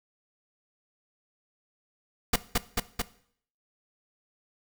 pink noise with echo, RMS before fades -22 dBFS, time 2.33-2.36 s, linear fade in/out 5 ms, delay 220 ms, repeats 3, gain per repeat -2 dB, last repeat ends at 3.02 s, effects noise-tail reverb RT60 0.6 s tail -18 dB re dry

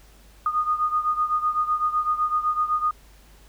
sine beating tone pair, 1229 / 1236.9 Hz, D#6 / D#6, -22 / -11 cents, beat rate 7.9 Hz, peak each -22 / -26 dBFS, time 0.46-2.91 s, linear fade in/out 2 ms, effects added 50 Hz sine -50 dBFS peak until 3.48 s + pink hiss -55 dBFS RMS until 3.48 s

